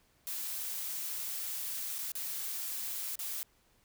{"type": "noise with dropouts", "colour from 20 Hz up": "blue", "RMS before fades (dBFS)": -38, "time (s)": [0.27, 3.43], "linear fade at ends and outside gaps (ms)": 0, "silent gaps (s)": [[1.984, 1.988], [2.118, 2.153], [3.155, 3.191]], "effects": ["pink hiss -69 dBFS RMS until 3.84 s"]}